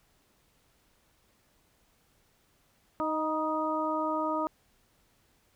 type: harmonic tone with a mistuned harmonic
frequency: 311.1 Hz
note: D#4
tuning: in tune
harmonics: 1 / 2 / 3 / 4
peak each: -33 / -33 / -33 / -33 dBFS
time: 3-4.47 s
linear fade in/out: 0 ms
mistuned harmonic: 3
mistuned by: +30 cents
effects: pink hiss -68 dBFS RMS until 5.55 s